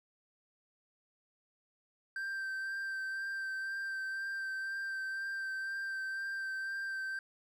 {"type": "tone with vibrato", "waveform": "triangle", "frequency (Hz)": 1568, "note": "G6", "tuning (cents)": 0, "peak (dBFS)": -34, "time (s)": [2.16, 7.19], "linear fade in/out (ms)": 2, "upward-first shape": "sine", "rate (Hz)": 2, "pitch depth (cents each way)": 16, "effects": []}